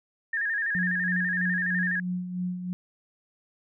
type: tone with vibrato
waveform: sine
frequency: 1734 Hz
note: A6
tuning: 26 cents flat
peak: -25 dBFS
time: 0.33-2 s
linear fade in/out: 5 ms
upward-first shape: square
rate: 12 Hz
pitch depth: 74 cents each way
type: tone with tremolo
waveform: sine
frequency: 180.4 Hz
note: F#3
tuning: 44 cents flat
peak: -26 dBFS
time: 0.75-2.73 s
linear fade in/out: 0 ms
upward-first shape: sine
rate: 3.1 Hz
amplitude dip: 55%
effects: none